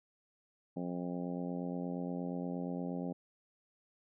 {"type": "harmonic tone", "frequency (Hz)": 88.5, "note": "F2", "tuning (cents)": 23, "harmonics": [2, 3, 4, 5, 6, 7, 8, 9], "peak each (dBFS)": [-39, -40, -48, -48, -47, -49, -56, -51], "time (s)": [0.76, 3.13], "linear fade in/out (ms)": 10, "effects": []}